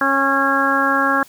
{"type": "harmonic tone", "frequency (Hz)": 274, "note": "C#4", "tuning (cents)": -20, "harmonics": [1, 2, 3, 4, 5, 6], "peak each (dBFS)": [-22, -24, -24, -20, -20, -19], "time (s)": [0.01, 1.23], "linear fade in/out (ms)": 2, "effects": ["white hiss -47 dBFS RMS until 1.28 s"]}